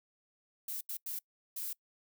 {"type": "noise bursts at uneven times", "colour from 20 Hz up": "violet", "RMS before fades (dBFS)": -39, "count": 4, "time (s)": [[0.68, 0.81], [0.89, 0.97], [1.06, 1.19], [1.56, 1.73]], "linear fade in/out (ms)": 5, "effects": ["noise-tail reverb RT60 0.1 s tail -24 dB re dry"]}